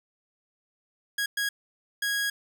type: tone bursts at uneven times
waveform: sawtooth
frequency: 1650 Hz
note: G#6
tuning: 12 cents flat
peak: -22 dBFS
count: 3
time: 1.18-1.26 / 1.37-1.49 / 2.02-2.3 s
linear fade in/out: 5 ms
effects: none